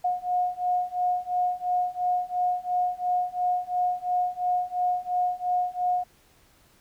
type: beating tone pair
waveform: sine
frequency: 720 / 722.9 Hz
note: F#5 / F#5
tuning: -47 / -40 cents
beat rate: 2.9 Hz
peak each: -27 / -26 dBFS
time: 0.04-6.04 s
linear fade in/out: 10 ms
effects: pink hiss -60 dBFS RMS until 6.8 s